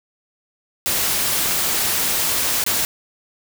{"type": "noise with dropouts", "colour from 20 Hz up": "white", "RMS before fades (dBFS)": -20, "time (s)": [0.86, 2.85], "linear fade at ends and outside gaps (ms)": 0, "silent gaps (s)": [2.639, 2.664], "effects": []}